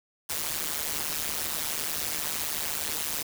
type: noise with amplitude modulation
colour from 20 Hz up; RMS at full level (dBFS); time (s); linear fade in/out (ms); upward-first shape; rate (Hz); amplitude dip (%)
white; -27; 0.29-3.23; 10; sine; 152; 100
effects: none

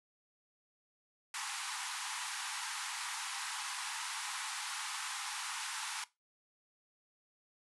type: band-pass noise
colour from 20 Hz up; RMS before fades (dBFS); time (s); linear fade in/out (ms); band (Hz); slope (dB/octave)
pink; -41; 1.34-6.04; 2; 810 to 11000; 96
effects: noise-tail reverb RT60 0.2 s tail -18 dB re dry

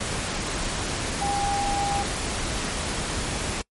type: tone in noise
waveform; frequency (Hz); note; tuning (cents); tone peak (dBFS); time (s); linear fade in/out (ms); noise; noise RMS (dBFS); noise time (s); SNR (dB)
sine; 805; G5; +46; -24; 1.21-2.03; 10; pink; -28; 0-3.62; +1
effects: noise-tail reverb RT60 0.1 s tail -25 dB re dry + MP3 48 kbps

